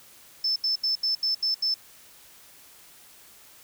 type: tone bursts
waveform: sine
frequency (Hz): 5274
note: E8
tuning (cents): 0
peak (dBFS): -22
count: 7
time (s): 0.44-1.742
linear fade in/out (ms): 5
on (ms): 120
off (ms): 77
effects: white hiss -52 dBFS RMS until 3.63 s